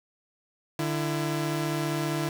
sawtooth tone pair together, 149.78 / 334.5 Hz, D3 / E4, +34 / +25 cents, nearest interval octave + major second, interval 1391 cents, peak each -25 / -26 dBFS, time 0.79-2.29 s, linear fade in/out 2 ms, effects 8-bit

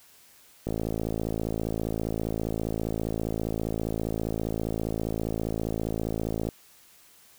click train, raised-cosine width 2 ms, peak -16 dBFS, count 321, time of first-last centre 0.67-6.488 s, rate 55 Hz, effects white hiss -56 dBFS RMS until 7.38 s

